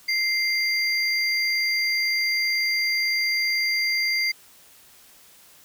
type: tone pair together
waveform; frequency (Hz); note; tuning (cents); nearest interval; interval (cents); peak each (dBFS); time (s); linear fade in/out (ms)
triangle; 2093 / 4755; C7 / D8; 0 / +21; octave + major second; 1421; -21 / -24; 0.08-4.32; 10
effects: white hiss -52 dBFS RMS until 5.64 s